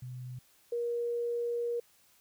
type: tone pair in turn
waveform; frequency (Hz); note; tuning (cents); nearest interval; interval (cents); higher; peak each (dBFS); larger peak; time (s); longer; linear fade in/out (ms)
sine; 125.9 / 474.3; B2 / A#4; +34 / +30; octave + major seventh; 2296; second; -39 / -30; second; 0.02-0.39 / 0.72-1.8; second; 5
effects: white hiss -65 dBFS RMS until 2.2 s